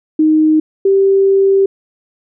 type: tone pair in turn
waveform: sine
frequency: 311.1 / 390.3 Hz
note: D#4 / G4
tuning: 0 / -8 cents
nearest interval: major third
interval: 392 cents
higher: second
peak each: -7 dBFS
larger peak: neither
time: 0.19-0.6 / 0.85-1.66 s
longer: second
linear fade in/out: 5 ms
effects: none